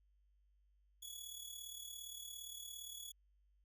15% pulse tone with amplitude modulation, 3383 Hz, G#7, 31 cents sharp, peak -38 dBFS, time 1.02-3.12 s, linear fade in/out 10 ms, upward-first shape sine, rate 37.4 Hz, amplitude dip 60%, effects added 50 Hz sine -70 dBFS peak until 3.64 s

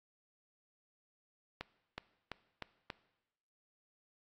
accelerating click train, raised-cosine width 0.3 ms, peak -24 dBFS, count 5, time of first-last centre 1.61-2.902 s, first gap 370 ms, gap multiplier 0.91, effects noise-tail reverb RT60 1.0 s tail -19 dB re dry + AAC 48 kbps

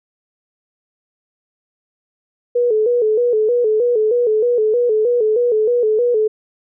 sine tone with vibrato, 457.3 Hz, A#4, 33 cents flat, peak -12 dBFS, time 2.55-6.28 s, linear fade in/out 10 ms, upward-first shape square, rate 3.2 Hz, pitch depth 100 cents each way, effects none

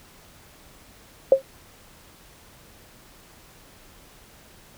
sine tone with exponential decay, 536 Hz, C5, 42 cents sharp, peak -6 dBFS, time 1.32-1.42 s, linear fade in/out 2 ms, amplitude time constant 21 ms, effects pink hiss -51 dBFS RMS until 4.77 s

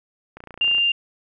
click train, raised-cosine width 0.5 ms, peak -23 dBFS, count 13, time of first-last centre 0.37-0.782 s, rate 29.1 Hz
sine tone, 2794 Hz, F7, in tune, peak -16 dBFS, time 0.61-0.92 s, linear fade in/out 5 ms
effects none

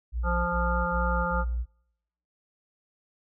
sine tone bursts, 59.2 Hz, A#1, 27 cents sharp, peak -26 dBFS, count 4, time 0.12-1.659 s, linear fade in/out 50 ms, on 360 ms, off 33 ms
harmonic tone, 174.61 Hz, F3, in tune, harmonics 1 / 3 / 5 / 7 / 8, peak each -32 / -32 / -32 / -32 / -32 dBFS, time 0.23-1.45 s, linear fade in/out 50 ms
effects noise-tail reverb RT60 0.8 s tail -25 dB re dry

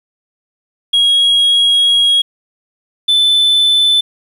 sine tone pair in turn, 3299 / 3516 Hz, G#7 / A7, -12 / -2 cents, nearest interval minor second, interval 110 cents, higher second, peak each -5 dBFS, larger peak neither, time 0.93-2.22 / 3.08-4.01 s, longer first, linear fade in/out 10 ms, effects tanh soft clip ceiling -7 dBFS + 7-bit

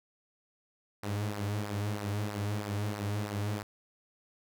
sawtooth tone with flanger, 103.3 Hz, G#2, 9 cents flat, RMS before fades -34 dBFS, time 1.03-3.63 s, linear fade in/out 5 ms, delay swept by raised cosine 0.29 to 5.99 ms, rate 3.1 Hz, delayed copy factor -0.6, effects none

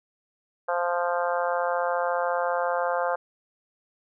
harmonic tone, 174.61 Hz, F3, in tune, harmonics 3 / 4 / 5 / 6 / 7 / 8 / 9, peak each -27 / -29 / -31 / -33 / -34 / -35 / -36 dBFS, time 0.68-3.16 s, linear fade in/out 10 ms, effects none

